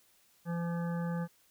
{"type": "harmonic tone", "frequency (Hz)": 170.6, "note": "F3", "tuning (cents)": -40, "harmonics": [1, 3, 5, 7, 9, 10], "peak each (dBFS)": [-32, -42, -46, -49, -51, -52], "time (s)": [0.45, 1.28], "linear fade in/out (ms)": 50, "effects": ["white hiss -67 dBFS RMS until 1.5 s"]}